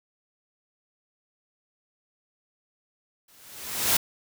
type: noise with exponential growth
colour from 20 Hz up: white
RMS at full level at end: -19 dBFS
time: 3.28-3.97 s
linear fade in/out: 5 ms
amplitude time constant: 150 ms
effects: none